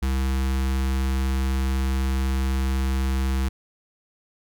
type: tone with notch filter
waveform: square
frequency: 66 Hz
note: C2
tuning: 16 cents sharp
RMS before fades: -23 dBFS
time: 0.02-3.49 s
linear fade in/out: 10 ms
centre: 570 Hz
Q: 1.6
effects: none